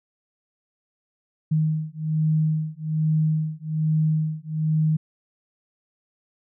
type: beating tone pair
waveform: sine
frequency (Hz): 155.56 / 156.76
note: D#3 / D#3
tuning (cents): 0 / +13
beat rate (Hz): 1.2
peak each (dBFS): -23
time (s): 1.51-4.97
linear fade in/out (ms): 10
effects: none